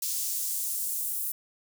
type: noise with high-pass filter sweep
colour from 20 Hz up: white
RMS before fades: -31 dBFS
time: 0.02-1.32 s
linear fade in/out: 5 ms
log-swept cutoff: 5600 to 11000 Hz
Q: 1.1
effects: none